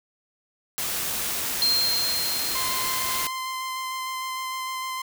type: noise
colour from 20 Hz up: white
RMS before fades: -28 dBFS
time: 0.78-3.27 s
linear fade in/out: 0 ms
type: tone with exponential decay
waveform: sine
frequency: 4186 Hz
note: C8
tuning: in tune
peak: -18 dBFS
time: 1.62-4.43 s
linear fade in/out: 0 ms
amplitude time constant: 610 ms
type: tone with vibrato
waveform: sawtooth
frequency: 1039 Hz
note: C6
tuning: 12 cents flat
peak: -25 dBFS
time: 2.55-5.02 s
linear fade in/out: 5 ms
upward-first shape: square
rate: 6.6 Hz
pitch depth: 8 cents each way
effects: none